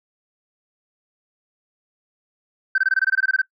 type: tone bursts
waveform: sine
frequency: 1546 Hz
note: G6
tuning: 24 cents flat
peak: -13 dBFS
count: 13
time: 2.75-3.417 s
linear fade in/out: 5 ms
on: 31 ms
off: 22 ms
effects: noise-tail reverb RT60 0.1 s tail -21 dB re dry + tanh soft clip ceiling -11 dBFS